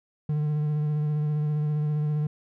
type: tone with vibrato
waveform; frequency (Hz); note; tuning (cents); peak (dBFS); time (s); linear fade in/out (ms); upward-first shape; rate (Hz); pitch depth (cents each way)
triangle; 150; D3; +37; -21; 0.29-2.27; 5; triangle; 15; 27
effects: none